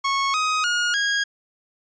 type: tone with pitch steps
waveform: sawtooth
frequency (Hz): 1100 / 1256.3 / 1434.8 / 1638.6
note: C#6 / D#6 / F6 / G#6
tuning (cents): -14 / +16 / +46 / -24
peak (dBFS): -16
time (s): 0.04-1.24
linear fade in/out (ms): 10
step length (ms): 300
effects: resampled to 16000 Hz